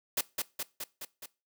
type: noise with echo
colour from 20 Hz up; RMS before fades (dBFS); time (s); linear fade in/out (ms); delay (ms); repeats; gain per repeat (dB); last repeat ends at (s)
white; -29; 0.17-0.21; 5; 210; 5; -3; 1.26
effects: noise-tail reverb RT60 0.3 s tail -21 dB re dry + high-pass 150 Hz 12 dB/octave